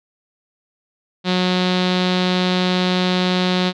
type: tone with low-pass filter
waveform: sawtooth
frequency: 182.3 Hz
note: F#3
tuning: 25 cents flat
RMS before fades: -18 dBFS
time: 1.24-3.73 s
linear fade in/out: 50 ms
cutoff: 3900 Hz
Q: 4
effects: none